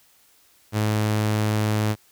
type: tone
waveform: sawtooth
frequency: 106.9 Hz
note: A2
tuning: 49 cents flat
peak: -16 dBFS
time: 0.72-1.96 s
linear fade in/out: 50 ms
effects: white hiss -58 dBFS RMS until 2.11 s